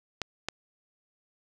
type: clicks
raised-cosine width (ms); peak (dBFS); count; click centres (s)
0.2; -13; 2; 0.217 / 0.486
effects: none